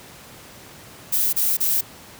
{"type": "noise bursts", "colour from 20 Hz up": "violet", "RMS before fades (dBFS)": -20, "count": 3, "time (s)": [1.12, 1.812], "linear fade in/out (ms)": 10, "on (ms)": 210, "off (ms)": 31, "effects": ["pink hiss -43 dBFS RMS until 2.19 s", "high-pass 80 Hz 12 dB/octave"]}